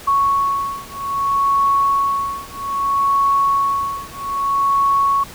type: beating tone pair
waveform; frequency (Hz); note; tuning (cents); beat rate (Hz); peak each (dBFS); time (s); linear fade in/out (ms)
sine; 1108.7 / 1109.32; C#6 / C#6; 0 / +1; 0.62; -18; 0.07-5.24; 10
effects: pink hiss -37 dBFS RMS until 5.34 s